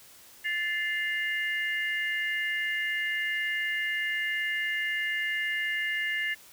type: tone cluster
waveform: sine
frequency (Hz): 1751 / 2092 / 2835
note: A6 / C7 / F7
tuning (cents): -9 / -1 / +25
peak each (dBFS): -30 / -31 / -37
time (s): 0.44-6.35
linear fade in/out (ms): 20
effects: white hiss -53 dBFS RMS until 6.52 s